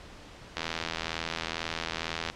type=click train; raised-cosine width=0.2 ms; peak=-13 dBFS; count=143; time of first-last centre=0.57-2.3 s; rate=82.1 Hz; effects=pink hiss -48 dBFS RMS until 2.35 s + low-pass 5000 Hz 12 dB/octave